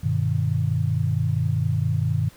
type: chord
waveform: sine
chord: G augmented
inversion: none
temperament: just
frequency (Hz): 98 / 122.5 / 153.12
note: G2 / B2 / D#3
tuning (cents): 0 / -14 / -27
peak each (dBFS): -24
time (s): 0.03-2.29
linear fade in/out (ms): 10
effects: pink hiss -51 dBFS RMS until 2.36 s